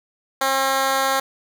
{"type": "tone with high-pass filter", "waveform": "10% pulse", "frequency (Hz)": 268.6, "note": "C4", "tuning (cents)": 46, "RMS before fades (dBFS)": -20, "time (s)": [0.41, 1.2], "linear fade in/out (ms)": 5, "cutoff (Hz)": 590, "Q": 0.89, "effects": []}